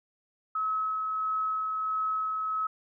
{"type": "tone with tremolo", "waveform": "sine", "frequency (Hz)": 1286, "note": "E6", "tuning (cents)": -43, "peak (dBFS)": -26, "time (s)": [0.55, 2.67], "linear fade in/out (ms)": 5, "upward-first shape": "sine", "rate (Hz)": 1.5, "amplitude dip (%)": 25, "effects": []}